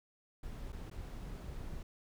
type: noise with dropouts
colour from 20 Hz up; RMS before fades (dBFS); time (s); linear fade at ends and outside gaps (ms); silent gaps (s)
brown; -44; 0.43-1.83; 5; 0.722-0.727 / 0.9-0.912
effects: none